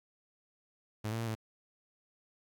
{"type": "tone with pitch steps", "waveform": "sawtooth", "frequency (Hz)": [107.7, 113.5, 115.1, 110.5], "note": ["A2", "A#2", "A#2", "A2"], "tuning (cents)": [-37, -46, -22, 8], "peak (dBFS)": -30, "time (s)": [1.04, 1.352], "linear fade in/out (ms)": 10, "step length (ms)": 78, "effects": ["11-bit"]}